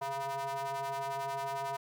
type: ring-modulated tone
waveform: square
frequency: 138.59 Hz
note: C#3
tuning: in tune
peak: -32 dBFS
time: 0.01-1.77 s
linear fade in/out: 10 ms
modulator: 826 Hz
effects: 12-bit